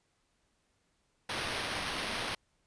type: noise with sample-and-hold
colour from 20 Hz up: blue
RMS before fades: -36 dBFS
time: 1.29-2.35 s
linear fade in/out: 5 ms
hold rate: 7350 Hz
effects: pink hiss -75 dBFS RMS until 2.66 s + resampled to 22050 Hz